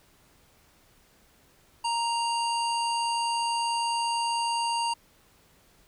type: harmonic tone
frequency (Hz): 932.3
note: A#5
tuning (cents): 0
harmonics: 1 / 3 / 5 / 7 / 9 / 10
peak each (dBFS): -26 / -34 / -35 / -46 / -42 / -44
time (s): 1.84-4.94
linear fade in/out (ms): 10
effects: pink hiss -61 dBFS RMS until 5.87 s